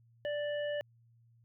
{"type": "harmonic tone", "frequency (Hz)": 587.3, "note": "D5", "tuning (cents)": 0, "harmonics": [1, 3, 5], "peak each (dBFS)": [-33, -43, -47], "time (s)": [0.25, 0.81], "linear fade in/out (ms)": 0, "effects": ["added 116 Hz sine -62 dBFS peak until 1.44 s"]}